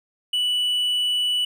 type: tone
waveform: triangle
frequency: 2960 Hz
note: F#7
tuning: in tune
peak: -18 dBFS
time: 0.33-1.45 s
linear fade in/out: 5 ms
effects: none